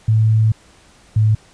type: tone pair in turn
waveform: sine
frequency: 110 / 108.24 Hz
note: A2 / A2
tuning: 0 / -28 cents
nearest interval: unison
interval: 28 cents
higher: first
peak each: -10 dBFS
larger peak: neither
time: 0.08-0.52 / 1.16-1.35 s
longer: first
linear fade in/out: 5 ms
effects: pink hiss -49 dBFS RMS until 1.53 s + resampled to 22050 Hz